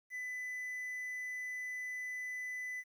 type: tone with quantisation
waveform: triangle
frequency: 2000 Hz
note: B6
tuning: 21 cents sharp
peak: -37 dBFS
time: 0.1-2.84 s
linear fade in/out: 50 ms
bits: 11
effects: none